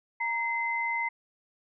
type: tone pair together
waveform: sine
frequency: 933 / 2059 Hz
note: A#5 / C7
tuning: +1 / -28 cents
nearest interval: octave + major second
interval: 1371 cents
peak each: -31 / -29 dBFS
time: 0.2-1.09 s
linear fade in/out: 10 ms
effects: none